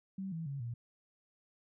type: tone with pitch steps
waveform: sine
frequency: 192.3 / 163.58 / 139.15 / 118.37 Hz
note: G3 / E3 / C#3 / A#2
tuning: -33 / -13 / +7 / +27 cents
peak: -37 dBFS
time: 0.18-0.74 s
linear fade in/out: 5 ms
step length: 140 ms
effects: none